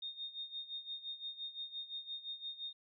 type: tone with tremolo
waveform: sine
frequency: 3681 Hz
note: A#7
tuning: 23 cents flat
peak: -39 dBFS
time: 0.02-2.73 s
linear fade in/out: 5 ms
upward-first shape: sine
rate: 5.8 Hz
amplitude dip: 80%
effects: none

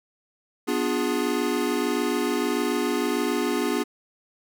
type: chord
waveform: square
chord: B diminished seventh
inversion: none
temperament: equal with one note detuned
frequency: 246.9 / 293.7 / 353.7 / 415.3 Hz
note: B3 / D4 / F4 / Ab4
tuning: 0 / 0 / +22 / 0 cents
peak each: -29 dBFS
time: 0.67-3.84 s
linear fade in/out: 20 ms
effects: none

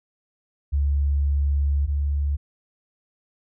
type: tone pair in turn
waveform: sine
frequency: 71 / 71.66 Hz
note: C#2 / D2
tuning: +42 / -42 cents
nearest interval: unison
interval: 16 cents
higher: second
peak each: -18 / -20 dBFS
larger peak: first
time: 0.72-1.87 / 1.87-2.37 s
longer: first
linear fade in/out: 20 ms
effects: none

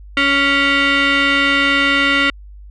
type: tone with frequency modulation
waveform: sine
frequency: 280 Hz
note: C#4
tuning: 18 cents sharp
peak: -10 dBFS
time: 0.17-2.3 s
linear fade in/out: 2 ms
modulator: 837 Hz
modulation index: 3.4
effects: tanh soft clip ceiling -8 dBFS + added 50 Hz sine -34 dBFS peak until 2.7 s

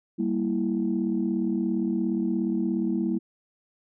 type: chord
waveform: sine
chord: E diminished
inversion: first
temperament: equal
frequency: 196 / 233.1 / 329.6 Hz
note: G3 / Bb3 / E4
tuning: 0 / 0 / 0 cents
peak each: -27 dBFS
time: 0.18-3.19 s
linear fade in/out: 20 ms
effects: tanh soft clip ceiling -15 dBFS

